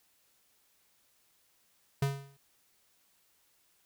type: tone with exponential decay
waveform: square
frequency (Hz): 138.59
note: C#3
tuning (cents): 0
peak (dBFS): -25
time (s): 2.02-2.37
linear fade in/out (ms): 5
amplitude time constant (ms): 76
effects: white hiss -70 dBFS RMS until 3.85 s